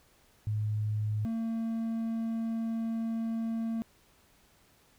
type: tone pair in turn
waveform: sine / triangle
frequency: 106.5 / 226.6 Hz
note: G#2 / A#3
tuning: +44 / -49 cents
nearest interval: octave + minor second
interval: 1307 cents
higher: second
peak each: -28 dBFS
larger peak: neither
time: 0.47-1.25 / 1.25-3.82 s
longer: second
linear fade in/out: 0 ms
effects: pink hiss -64 dBFS RMS until 4.98 s